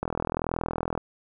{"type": "click train", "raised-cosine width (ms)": 1, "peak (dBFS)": -13, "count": 40, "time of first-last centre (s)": [0.03, 0.977], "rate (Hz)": 41.2, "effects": []}